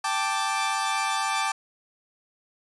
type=chord; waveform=sawtooth; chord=G suspended second; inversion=none; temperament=equal; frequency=784 / 880 / 1174.7 Hz; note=G5 / A5 / D6; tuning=0 / 0 / 0 cents; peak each=-26 / -25 / -24 dBFS; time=0.04-1.52 s; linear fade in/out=5 ms; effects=resampled to 24000 Hz